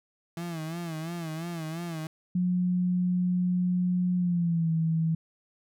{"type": "tone with vibrato", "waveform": "35% pulse", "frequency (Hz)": 164.81, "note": "E3", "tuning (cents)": 0, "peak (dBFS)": -31, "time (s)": [0.37, 2.07], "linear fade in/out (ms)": 2, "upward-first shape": "sine", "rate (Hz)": 2.9, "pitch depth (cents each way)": 89}
{"type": "tone with pitch glide", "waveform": "sine", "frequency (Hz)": [180, 162.23], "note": ["F#3", "E3"], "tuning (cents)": [-47, -27], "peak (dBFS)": -23, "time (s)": [2.35, 5.15], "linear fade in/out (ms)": 5, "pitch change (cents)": -180, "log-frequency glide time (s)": [4.17, 4.71]}
{"effects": []}